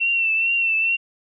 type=tone with vibrato; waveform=sine; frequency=2700 Hz; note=E7; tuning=41 cents sharp; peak=-17 dBFS; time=0-0.97 s; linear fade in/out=20 ms; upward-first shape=triangle; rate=2.3 Hz; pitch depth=51 cents each way; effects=none